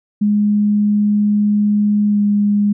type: tone with pitch glide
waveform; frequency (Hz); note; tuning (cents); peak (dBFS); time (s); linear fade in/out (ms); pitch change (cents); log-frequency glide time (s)
sine; 207.7 to 205.4; G#3 to G#3; 0 to -19; -11; 0.21-2.73; 10; -19; 2.08-2.2
effects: none